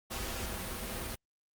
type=noise with comb filter; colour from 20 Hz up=pink; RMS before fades=-38 dBFS; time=0.1-1.16 s; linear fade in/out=20 ms; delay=6.8 ms; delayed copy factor=-0.6; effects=Opus 48 kbps